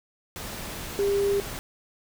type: tone in noise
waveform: sine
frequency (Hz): 400.4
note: G4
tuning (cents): +37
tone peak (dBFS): -21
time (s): 0.99-1.4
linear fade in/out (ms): 0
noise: pink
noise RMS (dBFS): -36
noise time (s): 0.36-1.59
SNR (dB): +12
effects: none